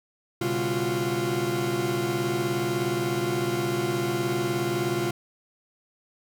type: tone cluster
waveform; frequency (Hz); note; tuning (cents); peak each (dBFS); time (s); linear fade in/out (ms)
40% pulse; 122.6 / 139.2 / 199.9 / 346.3 / 365.8; B2 / C#3 / G3 / F4 / F#4; -12 / +8 / +34 / -15 / -20; -32 / -33 / -34 / -26 / -32; 0.41-5.11; 5
effects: none